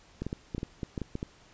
clicks, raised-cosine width 3 ms, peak -20 dBFS, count 11, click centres 0.22 / 0.266 / 0.329 / 0.548 / 0.581 / 0.631 / 0.832 / 0.978 / 1.017 / 1.154 / 1.229 s, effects pink hiss -58 dBFS RMS until 1.53 s + resampled to 16000 Hz

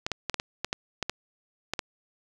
clicks, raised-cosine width 0.2 ms, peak -11 dBFS, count 11, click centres 0.065 / 0.117 / 0.297 / 0.343 / 0.399 / 0.646 / 0.729 / 1.027 / 1.096 / 1.736 / 1.792 s, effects 7-bit

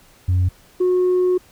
sine tone pair in turn, 91 / 364 Hz, F#2 / F#4, -28 / -28 cents, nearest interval 2 octaves, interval 2400 cents, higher second, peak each -12 dBFS, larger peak neither, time 0.28-0.49 / 0.8-1.38 s, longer second, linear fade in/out 10 ms, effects tanh soft clip ceiling -12 dBFS + pink hiss -51 dBFS RMS until 1.51 s

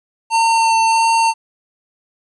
square tone with vibrato, 905 Hz, A5, 48 cents sharp, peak -12 dBFS, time 0.3-1.34 s, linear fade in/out 50 ms, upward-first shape sine, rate 1.5 Hz, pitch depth 10 cents each way, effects resampled to 24000 Hz + 9-bit

